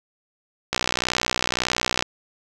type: click train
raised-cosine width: 0.2 ms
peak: -3 dBFS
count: 81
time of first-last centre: 0.73-2.024 s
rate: 61.8 Hz
effects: none